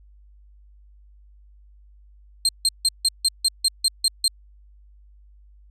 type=tone bursts; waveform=30% pulse; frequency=4186 Hz; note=C8; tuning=in tune; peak=-13 dBFS; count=10; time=2.45-4.28 s; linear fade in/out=2 ms; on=39 ms; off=160 ms; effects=added 50 Hz sine -48 dBFS peak until 5.7 s + resampled to 32000 Hz